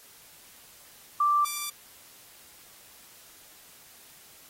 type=tone pair in turn; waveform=sine / 5% pulse; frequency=1174.7 / 1174.7 Hz; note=D6 / D6; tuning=0 / 0 cents; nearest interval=unison; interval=0 cents; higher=neither; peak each=-20 dBFS; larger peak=neither; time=1.2-1.45 / 1.45-1.7 s; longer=neither; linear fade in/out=5 ms; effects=white hiss -53 dBFS RMS until 4.49 s + AAC 48 kbps